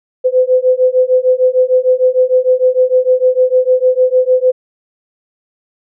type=beating tone pair; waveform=sine; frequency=506 / 512.6 Hz; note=B4 / C5; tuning=+42 / -36 cents; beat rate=6.6 Hz; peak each=-11 dBFS; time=0.24-4.52 s; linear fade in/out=20 ms; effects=none